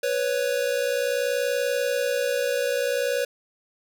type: tone pair together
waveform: square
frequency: 493.9 / 554.4 Hz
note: B4 / C#5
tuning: 0 / 0 cents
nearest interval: major second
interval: 200 cents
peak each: -26 dBFS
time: 0.03-3.25 s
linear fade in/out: 5 ms
effects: none